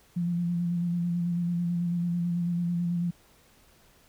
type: tone with vibrato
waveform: sine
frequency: 173.1 Hz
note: F3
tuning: 15 cents flat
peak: -25 dBFS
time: 0.16-3.11 s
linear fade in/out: 10 ms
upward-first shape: square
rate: 9.1 Hz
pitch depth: 21 cents each way
effects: pink hiss -60 dBFS RMS until 4.08 s